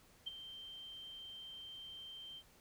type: tone with ADSR envelope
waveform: sine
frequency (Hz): 3136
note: G7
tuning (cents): 0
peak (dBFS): -37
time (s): 0.26-2.43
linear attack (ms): 15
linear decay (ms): 17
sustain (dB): -11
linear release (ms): 55
effects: pink hiss -66 dBFS RMS until 2.6 s